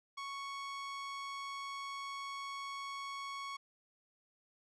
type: tone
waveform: sawtooth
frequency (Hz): 1108.7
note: C#6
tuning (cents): 0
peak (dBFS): -37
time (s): 0.17-3.57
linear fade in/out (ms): 10
effects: low-pass 6000 Hz 12 dB/octave